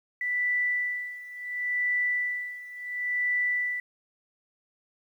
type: tone with tremolo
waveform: sine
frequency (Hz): 1975.5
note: B6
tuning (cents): 0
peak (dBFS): -23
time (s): 0.21-3.8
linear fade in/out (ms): 2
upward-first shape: sine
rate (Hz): 0.71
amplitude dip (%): 85
effects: 10-bit